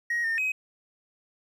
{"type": "tone with pitch steps", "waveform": "triangle", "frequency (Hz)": [1886, 1820, 2532], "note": ["A#6", "A#6", "D#7"], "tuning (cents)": [20, -42, 30], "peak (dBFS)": -22, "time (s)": [0.1, 0.52], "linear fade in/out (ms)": 5, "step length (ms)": 140, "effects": ["tanh soft clip ceiling -20 dBFS"]}